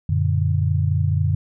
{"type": "chord", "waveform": "sine", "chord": "Gb augmented", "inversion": "none", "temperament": "equal", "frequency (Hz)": [92.5, 116.54, 146.83], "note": ["Gb2", "Bb2", "D3"], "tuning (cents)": [0, 0, 0], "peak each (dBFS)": [-19, -24, -21], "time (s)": [0.09, 1.35], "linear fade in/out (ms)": 5, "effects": []}